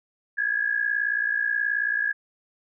sine tone pair together, 1641.4 / 1700 Hz, G#6 / G#6, -21 / +40 cents, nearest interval minor second, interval 61 cents, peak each -25 dBFS, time 0.37-2.13 s, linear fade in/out 20 ms, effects none

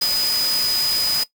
sine tone in noise, 4978 Hz, D#8, in tune, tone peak -17 dBFS, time 0.01-1.24 s, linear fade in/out 10 ms, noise white, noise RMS -26 dBFS, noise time 0.01-1.24 s, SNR +6 dB, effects noise-tail reverb RT60 0.1 s tail -18 dB re dry

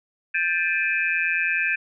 sine tone cluster, 1578 / 1748 / 2390 / 2559 Hz, G6 / A6 / D7 / D#7, +11 / -12 / +30 / +48 cents, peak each -26 dBFS, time 0.34-1.76 s, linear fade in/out 10 ms, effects none

